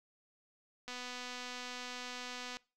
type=click train; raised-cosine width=0.2 ms; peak=-27 dBFS; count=420; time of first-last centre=0.88-2.57 s; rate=248 Hz; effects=noise-tail reverb RT60 0.3 s tail -22 dB re dry